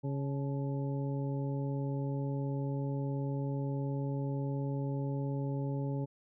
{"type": "harmonic tone with a mistuned harmonic", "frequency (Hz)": 138.59, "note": "C#3", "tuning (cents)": 0, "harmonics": [1, 2, 3, 4, 6], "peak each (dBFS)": [-33, -39, -43, -45, -49], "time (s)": [0.03, 6.06], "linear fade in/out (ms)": 20, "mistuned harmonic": 6, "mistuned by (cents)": 63, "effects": []}